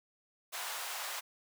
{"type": "high-pass noise", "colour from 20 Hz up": "pink", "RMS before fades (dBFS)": -40, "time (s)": [0.52, 1.21], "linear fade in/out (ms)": 20, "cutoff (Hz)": 700, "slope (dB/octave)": 24, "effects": []}